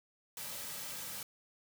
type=noise with comb filter; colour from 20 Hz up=white; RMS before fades=-43 dBFS; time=0.37-1.23 s; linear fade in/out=2 ms; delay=2.8 ms; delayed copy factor=-0.55; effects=none